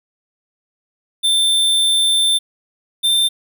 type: tone pair in turn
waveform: square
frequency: 3560 / 3583 Hz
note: A7 / A7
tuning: +20 / +31 cents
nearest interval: unison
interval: 11 cents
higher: second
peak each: -13 dBFS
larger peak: neither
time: 1.23-2.39 / 3.03-3.29 s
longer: first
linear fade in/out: 20 ms
effects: none